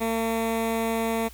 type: tone with notch filter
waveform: 15% pulse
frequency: 226.3 Hz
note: A3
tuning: 49 cents sharp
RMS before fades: -26 dBFS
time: 0-1.29 s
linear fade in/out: 20 ms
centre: 4900 Hz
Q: 1.4
effects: added 60 Hz sine -45 dBFS peak until 1.33 s + white hiss -50 dBFS RMS until 1.33 s